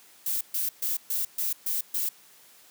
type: noise bursts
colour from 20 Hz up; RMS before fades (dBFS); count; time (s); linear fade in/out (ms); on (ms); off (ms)
violet; -28; 7; 0.26-2.09; 5; 150; 130
effects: white hiss -55 dBFS RMS until 2.7 s + high-pass 150 Hz 12 dB/octave